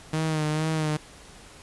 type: tone with vibrato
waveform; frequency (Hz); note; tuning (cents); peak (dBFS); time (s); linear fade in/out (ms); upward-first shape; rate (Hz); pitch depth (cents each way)
sawtooth; 155.56; D#3; 0; -20; 0.13-0.97; 5; sine; 2.2; 39
effects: pink hiss -48 dBFS RMS until 1.62 s + resampled to 24000 Hz